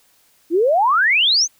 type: exponential sweep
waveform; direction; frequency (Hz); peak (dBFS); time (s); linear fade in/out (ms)
sine; up; 311.1 to 6600; -12; 0.5-1.48; 50
effects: white hiss -57 dBFS RMS until 1.59 s